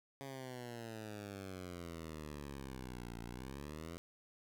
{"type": "exponential two-way sweep", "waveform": "10% pulse", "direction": "down then up", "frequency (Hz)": [138.7, 57, 86.9], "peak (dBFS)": -37, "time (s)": [0.21, 3.98], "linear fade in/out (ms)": 0, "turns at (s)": 3.2, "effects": []}